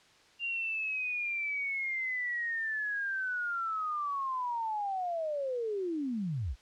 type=linear sweep; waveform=sine; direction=down; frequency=2794 to 46.09 Hz; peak=-31 dBFS; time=0.39-6.56 s; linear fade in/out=50 ms; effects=white hiss -61 dBFS RMS until 6.61 s + low-pass 5000 Hz 12 dB/octave